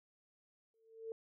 sine tone with exponential growth, 448.8 Hz, A4, 34 cents sharp, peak -38 dBFS, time 0.74-1.12 s, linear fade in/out 1 ms, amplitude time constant 82 ms, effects none

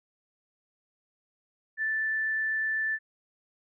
sine tone with frequency modulation, 1760 Hz, A6, in tune, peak -26 dBFS, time 1.77-2.99 s, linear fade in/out 50 ms, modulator 28 Hz, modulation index 0.28, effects none

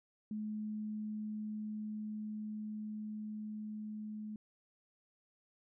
sine tone with level ramp, 213.4 Hz, G#3, 47 cents sharp, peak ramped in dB -37 to -41 dBFS, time 0.31-4.36 s, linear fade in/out 2 ms, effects none

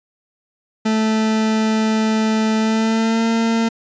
40% pulse tone with pitch glide, 219.1 to 227.4 Hz, A3 to A#3, -7 to -43 cents, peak -14 dBFS, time 0.85-3.69 s, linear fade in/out 10 ms, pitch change +64 cents, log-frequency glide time 2.58-3.26 s, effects resampled to 16000 Hz

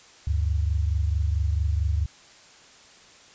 sine tone pair together, 73.2 / 97.71 Hz, D2 / G2, -5 / -5 cents, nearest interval perfect fourth, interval 500 cents, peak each -22 / -27 dBFS, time 0.27-2.06 s, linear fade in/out 5 ms, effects white hiss -51 dBFS RMS until 3.34 s + resampled to 16000 Hz

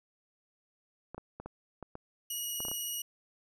clicks, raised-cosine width 1 ms, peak -28 dBFS, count 10, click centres 1.146 / 1.18 / 1.4 / 1.46 / 1.827 / 1.954 / 2.604 / 2.651 / 2.684 / 2.715 s
10% pulse tone with vibrato, 2900 Hz, F#7, 35 cents flat, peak -27 dBFS, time 2.3-3.02 s, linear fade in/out 5 ms, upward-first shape sine, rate 16 Hz, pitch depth 8 cents each way
effects none

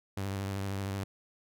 sawtooth tone with vibrato, 98 Hz, G2, in tune, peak -29 dBFS, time 0.17-1.04 s, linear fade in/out 5 ms, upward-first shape sine, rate 13 Hz, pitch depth 33 cents each way, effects none

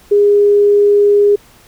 sine tone, 409.3 Hz, G#4, 25 cents flat, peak -6 dBFS, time 0.11-1.36 s, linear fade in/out 10 ms, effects pink hiss -45 dBFS RMS until 1.67 s

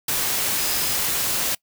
sine tone in noise, 5030 Hz, D#8, 18 cents sharp, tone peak -32 dBFS, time 0.58-0.96 s, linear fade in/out 5 ms, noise white, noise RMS -23 dBFS, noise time 0.08-1.55 s, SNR -12 dB, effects noise-tail reverb RT60 0.1 s tail -24 dB re dry

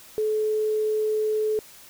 sine tone, 430.5 Hz, A4, 38 cents flat, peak -21 dBFS, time 0.18-1.59 s, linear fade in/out 0 ms, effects white hiss -48 dBFS RMS until 1.89 s

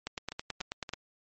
two click trains, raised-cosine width 0.2 ms, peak -22 / -17 dBFS, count 3 / 9, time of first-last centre 0.32-0.891 / 0.07-0.936 s, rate 3.5 / 9.24 Hz, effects MP3 32 kbps

